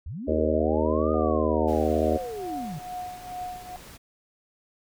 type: linear two-way sweep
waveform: sine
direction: up then down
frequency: 56.4 to 1244.5 to 136 Hz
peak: -32 dBFS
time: 0.06-2.79 s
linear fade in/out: 5 ms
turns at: 1.12 s
type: harmonic tone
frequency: 77.78 Hz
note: D#2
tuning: in tune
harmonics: 1 / 3 / 4 / 5 / 6 / 7 / 8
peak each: -29 / -29 / -29 / -29 / -29 / -29 / -29 dBFS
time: 0.27-2.18 s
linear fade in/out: 20 ms
type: tone with tremolo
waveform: sine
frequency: 726 Hz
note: F#5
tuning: 33 cents flat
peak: -30 dBFS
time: 1.14-3.76 s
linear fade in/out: 0 ms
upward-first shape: triangle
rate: 2.3 Hz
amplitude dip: 80%
type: noise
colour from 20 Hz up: pink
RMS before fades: -46 dBFS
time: 1.67-3.98 s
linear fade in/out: 20 ms
effects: none